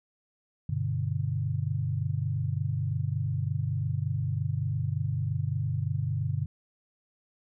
sine chord, G major, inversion none, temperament equal, 98 / 123.47 / 146.83 Hz, G2 / B2 / D3, 0 / 0 / 0 cents, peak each -31 dBFS, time 0.69-6.46 s, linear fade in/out 5 ms, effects none

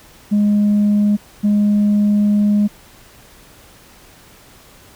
sine tone pair in turn, 206.9 / 206.9 Hz, G#3 / G#3, -6 / -6 cents, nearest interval unison, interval 0 cents, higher neither, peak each -9 dBFS, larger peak neither, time 0.31-1.17 / 1.43-2.68 s, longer second, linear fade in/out 20 ms, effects tanh soft clip ceiling -9 dBFS + pink hiss -45 dBFS RMS until 4.95 s

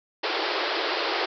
pink band-pass noise, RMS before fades -27 dBFS, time 0.23-1.26 s, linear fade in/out 10 ms, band 320 to 5100 Hz, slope 96 dB/octave, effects none

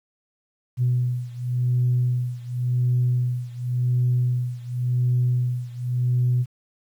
sine beating tone pair, 123.47 / 124.38 Hz, B2 / B2, 0 / +13 cents, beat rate 0.91 Hz, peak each -21 / -23 dBFS, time 0.77-6.46 s, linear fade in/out 50 ms, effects tanh soft clip ceiling -13 dBFS + 9-bit

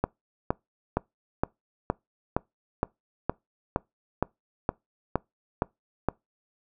click train, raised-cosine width 1 ms, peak -9 dBFS, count 14, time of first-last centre 0.04-6.087 s, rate 2.15 Hz, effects noise-tail reverb RT60 0.2 s tail -25 dB re dry

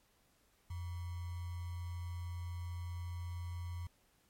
sine tone with sample-and-hold, 87.31 Hz, F2, in tune, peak -39 dBFS, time 0.7-3.87 s, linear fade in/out 5 ms, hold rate 1050 Hz, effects pink hiss -72 dBFS RMS until 4.29 s + MP3 64 kbps

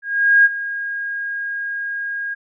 sine tone with ADSR envelope, 1630 Hz, G#6, 33 cents flat, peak -7 dBFS, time 0.02-2.35 s, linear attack 430 ms, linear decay 30 ms, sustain -15 dB, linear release 19 ms, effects none

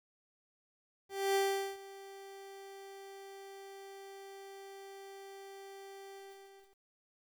30% pulse tone with ADSR envelope, 392 Hz, G4, in tune, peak -25 dBFS, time 1.09-6.8 s, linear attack 260 ms, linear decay 420 ms, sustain -21 dB, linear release 620 ms, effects 11-bit

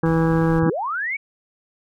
harmonic tone, 163.4 Hz, E3, 15 cents flat, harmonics 1 / 2 / 3 / 5 / 6 / 7 / 8 / 9 / 10, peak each -18 / -21 / -23 / -30 / -33 / -33 / -36 / -38 / -33 dBFS, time 0.03-0.7 s, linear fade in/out 5 ms
brown noise, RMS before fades -33 dBFS, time 0.05-0.6 s, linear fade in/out 10 ms
sine linear sweep, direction up, 35 to 2312 Hz, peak -22 dBFS, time 0.62-1.17 s, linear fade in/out 10 ms
effects none

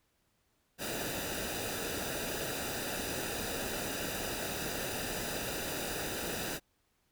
pink noise with comb filter, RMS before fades -37 dBFS, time 0.78-6.6 s, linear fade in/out 50 ms, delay 0.92 ms, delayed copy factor -0.65, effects pink hiss -75 dBFS RMS until 7.11 s

